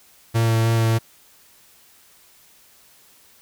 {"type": "tone with vibrato", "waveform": "45% pulse", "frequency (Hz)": 113.7, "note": "A#2", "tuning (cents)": -43, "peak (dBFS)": -16, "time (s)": [0.34, 0.99], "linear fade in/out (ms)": 20, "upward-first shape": "sine", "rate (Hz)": 3.3, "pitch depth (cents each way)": 14, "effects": ["white hiss -53 dBFS RMS until 3.41 s"]}